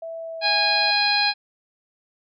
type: tone with pitch glide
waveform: sine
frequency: 658 to 653.5 Hz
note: E5 to E5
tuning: -3 to -15 cents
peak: -30 dBFS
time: 0.02-0.91 s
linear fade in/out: 5 ms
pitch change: -12 cents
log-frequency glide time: 0.18-0.4 s
type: harmonic tone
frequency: 823 Hz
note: G#5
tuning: 16 cents flat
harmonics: 1 / 2 / 3 / 4 / 5 / 6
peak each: -24 / -26 / -24 / -31 / -21 / -30 dBFS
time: 0.41-1.34 s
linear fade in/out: 50 ms
effects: none